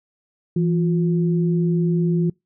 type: tone pair together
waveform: sine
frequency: 167.71 / 356.6 Hz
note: E3 / F4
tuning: +30 / +36 cents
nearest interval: octave + minor second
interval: 1306 cents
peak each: -17 / -24 dBFS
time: 0.56-2.3 s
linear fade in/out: 5 ms
effects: noise-tail reverb RT60 0.2 s tail -26 dB re dry